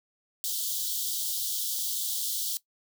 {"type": "high-pass noise", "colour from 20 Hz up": "white", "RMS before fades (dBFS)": -31, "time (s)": [0.44, 2.57], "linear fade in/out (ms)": 0, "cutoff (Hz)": 3100, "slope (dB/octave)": 96, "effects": ["noise-tail reverb RT60 0.1 s tail -18 dB re dry"]}